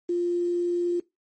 sine tone with quantisation, 349.2 Hz, F4, in tune, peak -22 dBFS, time 0.09-1 s, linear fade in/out 5 ms, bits 8, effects noise-tail reverb RT60 0.2 s tail -21 dB re dry + MP3 32 kbps

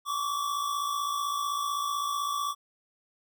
square tone pair together, 1100 / 1155.8 Hz, C#6 / D6, -14 / -28 cents, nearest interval minor second, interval 86 cents, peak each -36 / -30 dBFS, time 0.05-2.55 s, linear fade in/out 50 ms, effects none

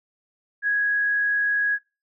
sine tone with frequency modulation, 1661.2 Hz, G#6, in tune, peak -19 dBFS, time 0.62-1.79 s, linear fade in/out 50 ms, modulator 72.5 Hz, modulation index 0.23, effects noise-tail reverb RT60 0.3 s tail -25 dB re dry

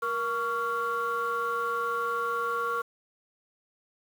sine tone cluster, 471.6 / 1122 / 1386 Hz, A#4 / C#6 / F6, +20 / +21 / -14 cents, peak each -32 / -29 / -30 dBFS, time 0.02-2.82 s, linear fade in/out 10 ms, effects tanh soft clip ceiling -21 dBFS + 8-bit

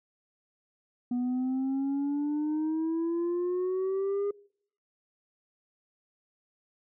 sine exponential sweep, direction up, 243.3 to 408.5 Hz, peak -24 dBFS, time 1.11-4.31 s, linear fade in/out 5 ms, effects noise-tail reverb RT60 0.6 s tail -25 dB re dry + tanh soft clip ceiling -26 dBFS

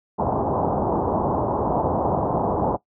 white low-pass noise, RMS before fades -22 dBFS, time 0.18-2.77 s, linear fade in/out 20 ms, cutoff 970 Hz, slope 48 dB/octave, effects noise-tail reverb RT60 0.1 s tail -18 dB re dry + high-pass 60 Hz 12 dB/octave

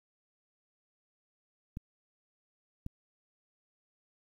clicks, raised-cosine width 5 ms, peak -26 dBFS, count 2, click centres 1.771 / 2.864 s, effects 10-bit

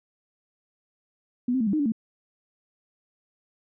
sine tone with pitch steps, 245.8 / 261.8 / 222.6 / 198.3 / 308.2 / 286.3 / 223 Hz, B3 / C4 / A3 / G3 / D#4 / D4 / A3, -8 / +1 / +20 / +20 / -16 / -44 / +23 cents, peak -21 dBFS, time 1.48-1.921 s, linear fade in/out 5 ms, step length 63 ms, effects none

